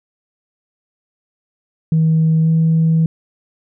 sine tone with pitch glide, 160 to 161.86 Hz, D#3 to E3, +49 to -31 cents, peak -9 dBFS, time 1.92-3.06 s, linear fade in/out 2 ms, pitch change +20 cents, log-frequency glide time 2.42-2.49 s, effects tanh soft clip ceiling -7 dBFS

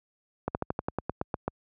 slowing click train, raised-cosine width 1 ms, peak -14 dBFS, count 11, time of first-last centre 0.48-1.48 s, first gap 69 ms, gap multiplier 1.08, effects high-pass 60 Hz 12 dB/octave

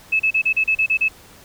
sine tone bursts, 2600 Hz, E7, 24 cents flat, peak -14 dBFS, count 9, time 0.12-1.085 s, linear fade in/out 10 ms, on 77 ms, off 34 ms, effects pink hiss -46 dBFS RMS until 1.44 s

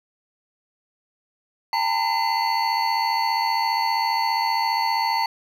triangle tone cluster, 806 / 903 / 978 / 2039 / 4442 Hz, G5 / A5 / B5 / C7 / C#8, +48 / +45 / -17 / -45 / +3 cents, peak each -27 / -20 / -28 / -28 / -27 dBFS, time 1.73-5.26 s, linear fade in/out 2 ms, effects none

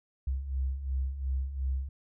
sine beating tone pair, 64.3 / 67.1 Hz, C2 / C2, -30 / +44 cents, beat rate 2.8 Hz, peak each -36 / -30 dBFS, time 0.27-1.89 s, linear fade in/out 5 ms, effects none

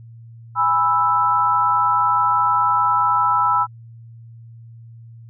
sine chord, E major, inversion first, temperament just, 824.1 / 988.9 / 1318.5 Hz, G#5 / B5 / E6, -14 / +2 / 0 cents, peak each -23 / -18 / -17 dBFS, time 0.55-3.67 s, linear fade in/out 50 ms, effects added 115 Hz sine -38 dBFS peak until 5.29 s

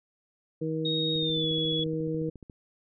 harmonic tone, 158.9 Hz, D#3, 37 cents sharp, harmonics 1 / 2 / 3, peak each -32 / -32 / -32 dBFS, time 0.61-2.3 s, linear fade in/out 10 ms
sine tone with pitch glide, 3749 to 3379 Hz, A#7 to G#7, +9 to +29 cents, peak -28 dBFS, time 0.85-1.84 s, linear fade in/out 5 ms, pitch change -180 cents, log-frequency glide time 1.16-1.49 s
click train, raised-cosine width 3 ms, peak -32 dBFS, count 20, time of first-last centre 1.16-2.498 s, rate 14.2 Hz
effects none

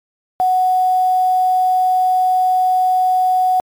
sine tone with quantisation, 740 Hz, F#5, in tune, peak -11 dBFS, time 0.4-3.6 s, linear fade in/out 0 ms, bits 6, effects MP3 96 kbps

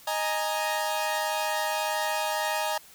sawtooth chord, D# suspended fourth, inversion none, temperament equal, 622.3 / 830.6 / 932.3 Hz, D#5 / G#5 / A#5, 0 / 0 / 0 cents, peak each -27 dBFS, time 0.07-2.78 s, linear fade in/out 5 ms, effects white hiss -52 dBFS RMS until 2.94 s

